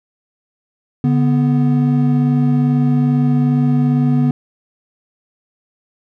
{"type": "tone pair together", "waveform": "triangle", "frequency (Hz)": [144.49, 246.9], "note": ["D3", "B3"], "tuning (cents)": [-28, 0], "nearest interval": "major sixth", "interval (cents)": 928, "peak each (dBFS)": -12, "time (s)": [1.04, 4.31], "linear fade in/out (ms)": 2, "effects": []}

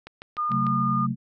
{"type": "click train", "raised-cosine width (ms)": 0.3, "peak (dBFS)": -23, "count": 5, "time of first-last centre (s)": [0.07, 0.667], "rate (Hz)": 6.7}
{"type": "tone", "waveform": "sine", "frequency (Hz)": 1216, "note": "D#6", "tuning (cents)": -40, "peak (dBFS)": -23, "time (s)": [0.37, 1.07], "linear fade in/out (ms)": 20}
{"type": "chord", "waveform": "sine", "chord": "F# diminished", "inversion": "second", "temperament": "just", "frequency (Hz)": [133.2, 185, 222], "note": ["C3", "F#3", "A3"], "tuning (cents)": [31, 0, 16], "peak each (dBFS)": [-27, -29, -27], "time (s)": [0.49, 1.16], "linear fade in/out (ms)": 50}
{"effects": []}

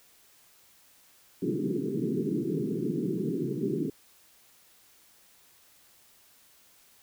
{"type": "band-pass noise", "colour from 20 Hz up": "white", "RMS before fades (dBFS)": -30, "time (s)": [1.42, 3.9], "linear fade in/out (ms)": 5, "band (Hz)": [130, 420], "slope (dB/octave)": 96, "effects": ["white hiss -60 dBFS RMS until 7.02 s"]}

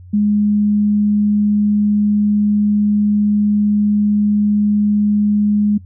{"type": "tone", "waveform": "sine", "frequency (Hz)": 207.7, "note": "G#3", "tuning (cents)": 0, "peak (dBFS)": -11, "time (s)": [0.13, 5.78], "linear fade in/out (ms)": 10, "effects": ["noise-tail reverb RT60 0.1 s tail -20 dB re dry", "added 90 Hz sine -35 dBFS peak until 5.85 s"]}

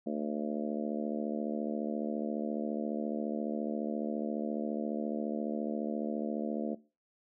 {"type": "harmonic tone", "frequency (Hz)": 74.5, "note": "D2", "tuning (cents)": 25, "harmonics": [3, 4, 5, 6, 7, 8, 9], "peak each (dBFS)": [-35, -38, -41, -44, -42, -43, -44], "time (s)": [0.06, 6.75], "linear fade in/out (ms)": 10, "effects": ["noise-tail reverb RT60 0.3 s tail -19 dB re dry"]}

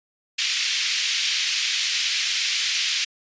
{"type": "band-pass noise", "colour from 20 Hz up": "pink", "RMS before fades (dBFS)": -24, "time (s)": [0.38, 3.05], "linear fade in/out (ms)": 10, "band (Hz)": [2300, 6100], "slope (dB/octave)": 24, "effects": ["resampled to 16000 Hz"]}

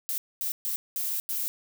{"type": "noise bursts at uneven times", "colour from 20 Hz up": "violet", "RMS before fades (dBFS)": -30, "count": 5, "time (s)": [[0.09, 0.18], [0.41, 0.52], [0.65, 0.76], [0.96, 1.2], [1.29, 1.48]], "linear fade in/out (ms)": 0, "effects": []}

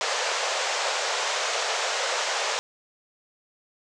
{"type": "band-pass noise", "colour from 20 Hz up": "pink", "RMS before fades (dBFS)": -27, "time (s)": [0.01, 2.59], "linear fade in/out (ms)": 0, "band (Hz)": [470, 7500], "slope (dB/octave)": 48, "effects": []}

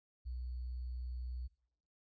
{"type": "tone with sample-and-hold", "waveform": "sine", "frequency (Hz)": 61.74, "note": "B1", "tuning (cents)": 0, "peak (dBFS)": -39, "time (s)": [0.25, 1.48], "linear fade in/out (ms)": 20, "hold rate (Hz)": 4410, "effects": ["noise-tail reverb RT60 0.8 s tail -24 dB re dry", "resampled to 16000 Hz"]}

